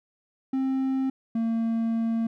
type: tone pair in turn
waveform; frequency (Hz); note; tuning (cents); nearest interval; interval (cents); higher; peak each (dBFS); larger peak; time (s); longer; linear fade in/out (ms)
triangle; 265 / 227.6; C4 / A#3; +22 / -41; minor third; 263; first; -21; neither; 0.53-1.1 / 1.35-2.27; second; 5
effects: none